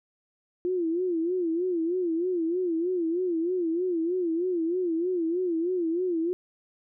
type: tone with vibrato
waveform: sine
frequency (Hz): 346.2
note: F4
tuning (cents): -15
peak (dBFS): -24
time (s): 0.65-6.33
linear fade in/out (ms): 0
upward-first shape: sine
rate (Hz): 3.2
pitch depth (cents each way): 120
effects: none